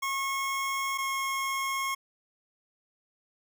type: tone pair in turn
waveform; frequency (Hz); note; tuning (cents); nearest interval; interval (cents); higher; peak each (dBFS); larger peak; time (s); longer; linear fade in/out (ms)
25% pulse; 1089 / 1084.2; C#6 / C#6; -31 / -39; unison; 8; first; -25; neither; 0.02-0.98 / 0.98-1.95; second; 10
effects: none